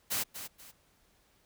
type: noise with echo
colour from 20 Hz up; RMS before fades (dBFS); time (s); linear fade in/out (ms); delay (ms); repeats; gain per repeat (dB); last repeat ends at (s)
white; -32; 0.1-0.24; 20; 240; 2; -10; 0.72
effects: pink hiss -68 dBFS RMS until 1.45 s